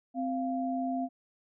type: tone pair together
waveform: sine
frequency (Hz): 260.2 / 694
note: C4 / F5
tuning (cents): -9 / -11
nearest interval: octave + perfect fourth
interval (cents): 1698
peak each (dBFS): -31 / -33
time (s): 0.14-1.09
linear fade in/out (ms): 50
effects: none